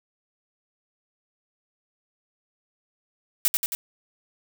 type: noise with echo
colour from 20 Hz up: blue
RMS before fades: -20 dBFS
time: 3.45-3.48 s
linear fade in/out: 0 ms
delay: 90 ms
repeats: 3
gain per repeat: -3 dB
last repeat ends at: 3.75 s
effects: none